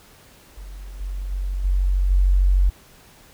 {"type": "tone with level steps", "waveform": "sine", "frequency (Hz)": 46.61, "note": "F#1", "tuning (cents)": 13, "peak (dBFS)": [-33, -25, -22, -16, -13], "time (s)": [0.57, 2.7], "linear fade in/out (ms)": 10, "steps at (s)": [1, 1.31, 1.64, 2.1], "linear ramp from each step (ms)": 10, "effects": ["pink hiss -50 dBFS RMS until 3.33 s"]}